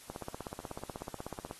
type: click train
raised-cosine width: 1 ms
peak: -26 dBFS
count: 24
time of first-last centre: 0.1-1.511 s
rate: 16.3 Hz
effects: white hiss -54 dBFS RMS until 1.59 s + AAC 32 kbps